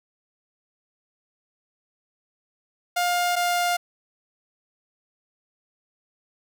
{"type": "tone pair in turn", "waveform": "sawtooth", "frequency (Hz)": [707, 704.4], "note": ["F5", "F5"], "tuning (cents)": [21, 15], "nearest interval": "unison", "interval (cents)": 6, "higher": "first", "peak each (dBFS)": -17, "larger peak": "neither", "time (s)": [[2.96, 3.36], [3.36, 3.77]], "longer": "second", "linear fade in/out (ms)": 10, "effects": []}